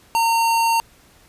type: tone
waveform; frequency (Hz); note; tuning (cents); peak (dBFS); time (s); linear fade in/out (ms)
square; 916; A#5; -31; -16; 0.15-0.8; 0
effects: pink hiss -52 dBFS RMS until 1.28 s + resampled to 32000 Hz